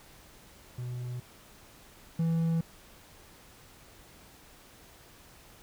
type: tone pair in turn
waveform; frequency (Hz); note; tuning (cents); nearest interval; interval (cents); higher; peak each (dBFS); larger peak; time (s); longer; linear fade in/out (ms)
triangle; 123.47 / 164.74; B2 / E3; 0 / -1; perfect fourth; 499; second; -32 / -23; second; 0.78-1.2 / 2.19-2.61; neither; 5
effects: pink hiss -55 dBFS RMS until 5.62 s